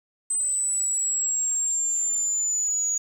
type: linear sweep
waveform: sine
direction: down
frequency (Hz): 8140 to 6750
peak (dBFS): -22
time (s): 0.3-2.98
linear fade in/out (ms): 5
effects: 8-bit